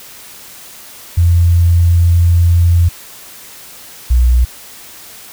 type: tone pair in turn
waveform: sine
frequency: 85.9 / 61.11 Hz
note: F2 / B1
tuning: -28 / -18 cents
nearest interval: tritone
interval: 590 cents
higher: first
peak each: -6 dBFS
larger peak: neither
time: 1.17-2.89 / 4.1-4.45 s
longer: first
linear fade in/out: 10 ms
effects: white hiss -35 dBFS RMS until 5.32 s